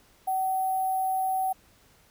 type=tone with sample-and-hold; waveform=sine; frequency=758 Hz; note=F#5; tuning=42 cents sharp; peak=-24 dBFS; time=0.27-1.53 s; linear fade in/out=10 ms; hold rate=11025 Hz; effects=pink hiss -60 dBFS RMS until 2.1 s